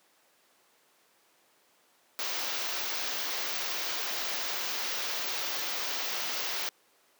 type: band-stop noise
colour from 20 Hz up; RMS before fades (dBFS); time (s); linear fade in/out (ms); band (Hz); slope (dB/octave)
white; -33; 2.19-6.69; 0; 6400 to 16000; 48
effects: pink hiss -65 dBFS RMS until 7.19 s + high-pass 400 Hz 12 dB/octave